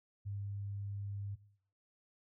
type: tone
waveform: sine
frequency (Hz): 100.5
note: G2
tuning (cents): +44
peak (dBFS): -38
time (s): 0.25-1.36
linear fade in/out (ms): 20
effects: noise-tail reverb RT60 0.6 s tail -18 dB re dry